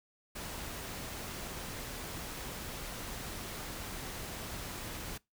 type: noise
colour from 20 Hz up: pink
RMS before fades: -42 dBFS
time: 0.35-5.18 s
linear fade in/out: 10 ms
effects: noise-tail reverb RT60 0.2 s tail -23 dB re dry